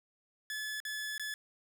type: tone with dropouts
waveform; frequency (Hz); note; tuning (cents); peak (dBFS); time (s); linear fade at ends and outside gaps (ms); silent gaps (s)
sawtooth; 1719; A6; -41; -33; 0.5-1.34; 1; 0.802-0.851 / 1.18-1.196
effects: none